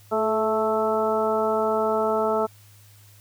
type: harmonic tone with a mistuned harmonic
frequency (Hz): 219.6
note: A3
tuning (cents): -3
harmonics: 1 / 2 / 3 / 4 / 5 / 6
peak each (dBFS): -31 / -24 / -25 / -28 / -35 / -28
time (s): 0.11-2.47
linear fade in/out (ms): 20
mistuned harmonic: 2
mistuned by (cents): -24
effects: added 103 Hz sine -50 dBFS peak until 3.2 s + white hiss -55 dBFS RMS until 3.2 s